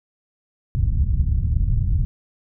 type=low-pass noise; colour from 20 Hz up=white; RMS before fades=-19 dBFS; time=0.75-2.05 s; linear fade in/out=0 ms; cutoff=110 Hz; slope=24 dB/octave; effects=none